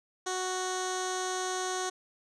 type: tone with low-pass filter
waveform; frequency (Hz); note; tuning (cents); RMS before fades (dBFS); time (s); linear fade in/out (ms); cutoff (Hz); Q
15% pulse; 370; F#4; 0; -33; 0.26-1.9; 10; 7100; 3.8
effects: none